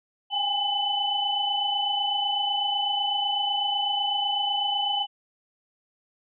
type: tone cluster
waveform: sine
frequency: 797 / 825 / 3008 Hz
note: G5 / G#5 / F#7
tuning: +28 / -12 / +28 cents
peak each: -30 / -30 / -25 dBFS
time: 0.3-5.07 s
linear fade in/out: 50 ms
effects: none